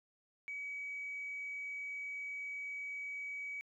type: tone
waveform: sine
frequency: 2272 Hz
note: C#7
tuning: 42 cents sharp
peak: -39 dBFS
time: 0.48-3.61 s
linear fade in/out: 0 ms
effects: tanh soft clip ceiling -35 dBFS + 13-bit